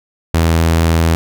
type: tone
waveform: sawtooth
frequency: 82.3 Hz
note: E2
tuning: 2 cents flat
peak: -6 dBFS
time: 0.34-1.15 s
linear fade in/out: 0 ms
effects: none